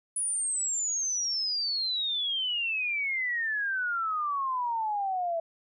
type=exponential sweep; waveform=sine; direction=down; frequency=9960 to 655 Hz; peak=-27 dBFS; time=0.16-5.4 s; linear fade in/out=5 ms; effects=none